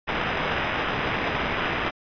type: noise with sample-and-hold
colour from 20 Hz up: blue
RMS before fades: -26 dBFS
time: 0.07-1.91 s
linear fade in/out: 20 ms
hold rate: 4410 Hz
effects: resampled to 11025 Hz